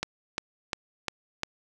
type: click train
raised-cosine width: 0.2 ms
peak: -11 dBFS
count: 5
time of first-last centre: 0.03-1.434 s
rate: 2.85 Hz
effects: none